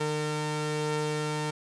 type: tone pair together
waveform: sawtooth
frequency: 151.48 / 455.5 Hz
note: D#3 / A#4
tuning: -46 / -40 cents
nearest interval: octave + perfect fifth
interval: 1906 cents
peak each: -27 dBFS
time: 0-1.51 s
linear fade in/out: 10 ms
effects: resampled to 22050 Hz + 9-bit